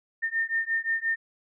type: beating tone pair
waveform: sine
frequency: 1813 / 1818.7 Hz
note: A#6 / A#6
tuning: -49 / -43 cents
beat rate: 5.7 Hz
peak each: -28 / -28 dBFS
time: 0.22-1.16 s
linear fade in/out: 20 ms
effects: none